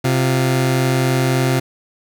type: tone pair together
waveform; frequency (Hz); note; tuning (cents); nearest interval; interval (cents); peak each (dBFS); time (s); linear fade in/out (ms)
sawtooth; 130.95 / 349.2; C3 / F4; +2 / 0; octave + perfect fourth; 1698; -11 / -17; 0.04-1.6; 10
effects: none